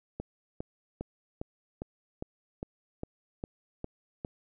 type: click train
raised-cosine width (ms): 2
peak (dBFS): -22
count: 11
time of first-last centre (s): 0.2-4.249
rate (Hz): 2.47
effects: none